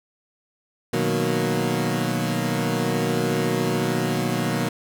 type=chord; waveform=20% pulse; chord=B major seventh; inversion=none; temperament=equal; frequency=123.47 / 155.56 / 185 / 233.1 Hz; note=B2 / D#3 / F#3 / A#3; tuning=0 / 0 / 0 / 0 cents; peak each=-22 dBFS; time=0.93-4.69 s; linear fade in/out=5 ms; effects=none